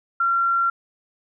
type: tone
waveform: sine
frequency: 1370 Hz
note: F6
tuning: 34 cents flat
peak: -17 dBFS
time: 0.2-0.7 s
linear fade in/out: 5 ms
effects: none